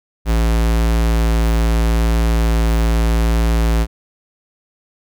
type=tone; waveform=square; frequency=56.3 Hz; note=A1; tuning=40 cents sharp; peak=-13 dBFS; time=0.25-3.87 s; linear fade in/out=50 ms; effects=none